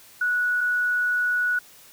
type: tone pair in turn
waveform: sine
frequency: 1469 / 1469 Hz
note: F#6 / F#6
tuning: -13 / -13 cents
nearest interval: unison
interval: 0 cents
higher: neither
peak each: -20 dBFS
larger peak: neither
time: 0.21-0.61 / 0.61-1.59 s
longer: second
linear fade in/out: 5 ms
effects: white hiss -50 dBFS RMS until 1.92 s